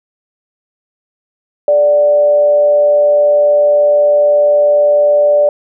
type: tone with frequency modulation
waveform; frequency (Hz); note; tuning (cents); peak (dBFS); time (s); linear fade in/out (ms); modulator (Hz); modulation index
sine; 587.3; D5; 0; -6; 1.68-5.49; 2; 162; 0.23
effects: none